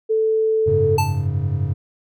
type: tone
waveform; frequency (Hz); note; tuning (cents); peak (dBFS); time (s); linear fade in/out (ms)
sine; 440; A4; 0; -15; 0.09-0.98; 20
type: chord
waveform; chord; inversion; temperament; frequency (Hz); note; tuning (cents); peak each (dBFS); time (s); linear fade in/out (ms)
triangle; F# suspended second; none; equal; 92.5 / 103.83 / 138.59; F#2 / G#2 / C#3; 0 / 0 / 0; -21; 0.66-1.74; 20
type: tone with exponential decay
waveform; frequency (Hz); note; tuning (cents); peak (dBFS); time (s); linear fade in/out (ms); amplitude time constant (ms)
square; 880; A5; 0; -16; 0.98-1.27; 5; 62
effects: none